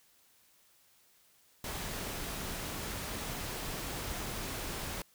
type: noise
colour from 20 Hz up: pink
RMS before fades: -39 dBFS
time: 1.64-5.02 s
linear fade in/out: 2 ms
effects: white hiss -66 dBFS RMS until 5.14 s